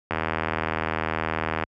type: click train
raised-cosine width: 0.5 ms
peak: -9 dBFS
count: 123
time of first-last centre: 0.11-1.637 s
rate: 79.9 Hz
effects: high-pass 60 Hz 12 dB/octave